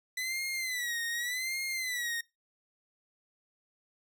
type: tone with vibrato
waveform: sawtooth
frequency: 1991 Hz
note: B6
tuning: 14 cents sharp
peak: -29 dBFS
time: 0.17-2.21 s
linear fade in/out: 5 ms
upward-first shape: sine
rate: 0.86 Hz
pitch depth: 120 cents each way
effects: noise-tail reverb RT60 0.2 s tail -21 dB re dry